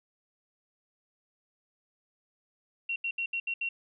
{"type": "tone bursts at uneven times", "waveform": "sine", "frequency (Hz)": 2738, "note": "F7", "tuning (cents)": -35, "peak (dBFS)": -29, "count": 6, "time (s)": [[2.89, 2.96], [3.04, 3.11], [3.18, 3.26], [3.33, 3.4], [3.47, 3.54], [3.61, 3.69]], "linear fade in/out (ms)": 5, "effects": []}